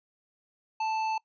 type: tone with tanh clipping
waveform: sine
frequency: 880 Hz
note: A5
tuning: in tune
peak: -29 dBFS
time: 0.8-1.18 s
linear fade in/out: 5 ms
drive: 12 dB
effects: noise-tail reverb RT60 0.1 s tail -22 dB re dry + resampled to 16000 Hz